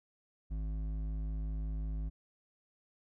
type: tone with hard clipping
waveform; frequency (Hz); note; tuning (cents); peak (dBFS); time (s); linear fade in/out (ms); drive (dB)
sine; 52.7; G#1; +26; -36; 0.5-2.1; 20; 9
effects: none